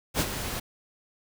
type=noise with ADSR envelope; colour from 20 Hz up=pink; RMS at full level=-24 dBFS; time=0.14-0.6 s; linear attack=58 ms; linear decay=54 ms; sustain=-9 dB; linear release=9 ms; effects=none